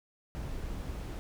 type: noise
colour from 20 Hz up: brown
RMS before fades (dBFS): -38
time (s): 0.35-1.19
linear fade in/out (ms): 0
effects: none

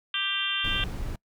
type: harmonic tone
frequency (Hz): 394.1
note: G4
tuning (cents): +9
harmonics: 3 / 4 / 5 / 6 / 7 / 8 / 9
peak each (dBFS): -37 / -34 / -40 / -40 / -31 / -29 / -33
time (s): 0.14-0.84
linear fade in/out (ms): 2
type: noise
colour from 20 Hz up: brown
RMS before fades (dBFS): -32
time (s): 0.64-1.16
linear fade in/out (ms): 5
effects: noise-tail reverb RT60 0.1 s tail -25 dB re dry

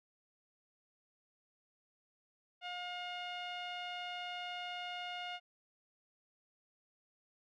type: tone with low-pass filter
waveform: sawtooth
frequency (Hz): 714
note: F5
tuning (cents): +38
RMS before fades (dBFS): -43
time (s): 2.61-5.4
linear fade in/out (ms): 50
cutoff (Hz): 3000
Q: 3.4
effects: none

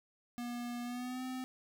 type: tone with pitch glide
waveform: square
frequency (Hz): 240.8 to 256.6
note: B3 to C4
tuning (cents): -44 to -34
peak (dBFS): -39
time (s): 0.38-1.44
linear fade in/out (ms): 0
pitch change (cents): +110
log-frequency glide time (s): 0.83-1.23
effects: none

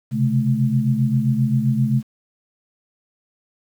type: tone cluster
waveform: sine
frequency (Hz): 129.4 / 137 / 216.3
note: C3 / C#3 / A3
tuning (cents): -19 / -20 / -29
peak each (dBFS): -20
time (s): 0.11-2.03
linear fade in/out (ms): 50
effects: 8-bit

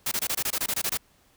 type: noise bursts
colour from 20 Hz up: white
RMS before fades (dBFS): -27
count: 12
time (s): 0.06-0.973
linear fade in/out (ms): 5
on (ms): 55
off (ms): 23
effects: pink hiss -62 dBFS RMS until 1.36 s

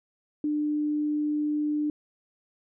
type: tone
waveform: sine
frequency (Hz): 298.8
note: D4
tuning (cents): +30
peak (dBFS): -24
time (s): 0.44-1.9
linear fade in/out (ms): 2
effects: none

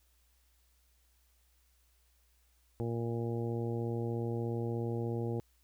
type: harmonic tone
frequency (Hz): 116.8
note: A#2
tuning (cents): +4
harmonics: 1 / 2 / 3 / 4 / 5 / 6 / 7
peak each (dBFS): -35 / -40 / -39 / -40 / -50 / -53 / -49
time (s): 2.8-5.4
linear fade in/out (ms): 0
effects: added 60 Hz sine -68 dBFS peak until 5.63 s + white hiss -73 dBFS RMS until 5.63 s

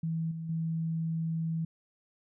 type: tone with level steps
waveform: sine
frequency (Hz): 162.9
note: E3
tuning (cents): -20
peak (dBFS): -29 / -35 / -29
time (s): 0.03-1.65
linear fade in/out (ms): 5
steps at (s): 0.31 / 0.49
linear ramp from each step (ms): 5
effects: none

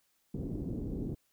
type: low-pass noise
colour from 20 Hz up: white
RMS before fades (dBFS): -37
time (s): 0.34-1.15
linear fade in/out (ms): 5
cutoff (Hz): 320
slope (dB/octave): 24
effects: white hiss -74 dBFS RMS until 1.32 s

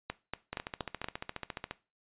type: two click trains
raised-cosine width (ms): 0.3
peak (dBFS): -18 / -20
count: 5 / 18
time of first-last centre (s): 0.1-1.043 / 0.53-1.711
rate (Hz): 4.24 / 14.4
effects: noise-tail reverb RT60 0.3 s tail -18 dB re dry + resampled to 8000 Hz

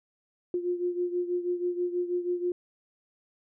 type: beating tone pair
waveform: sine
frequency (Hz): 353.2 / 359.4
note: F4 / F4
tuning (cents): +20 / +50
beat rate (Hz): 6.2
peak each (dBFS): -28 / -33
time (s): 0.54-2.52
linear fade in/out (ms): 2
effects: none

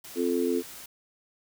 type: noise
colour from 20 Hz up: white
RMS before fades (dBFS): -44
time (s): 0.04-0.86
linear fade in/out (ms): 5
type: chord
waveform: sine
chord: F major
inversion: second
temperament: just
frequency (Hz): 261.9 / 349.2 / 436.5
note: C4 / F4 / A4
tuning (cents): +2 / 0 / -14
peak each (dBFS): -28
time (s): 0.15-0.63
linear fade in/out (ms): 50
effects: none

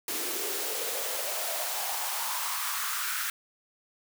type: noise with high-pass filter sweep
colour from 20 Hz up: white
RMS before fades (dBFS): -32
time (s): 0.08-3.3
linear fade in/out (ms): 2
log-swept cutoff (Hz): 320 to 1500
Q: 4.1
effects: none

